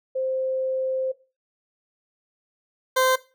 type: tone pair in turn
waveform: sine / 20% pulse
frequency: 523 / 517.6 Hz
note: C5 / C5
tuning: -1 / -19 cents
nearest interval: unison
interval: 18 cents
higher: first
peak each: -23 / -13 dBFS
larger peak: second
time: 0.15-1.12 / 2.96-3.16 s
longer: first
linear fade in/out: 10 ms
effects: noise-tail reverb RT60 0.3 s tail -17 dB re dry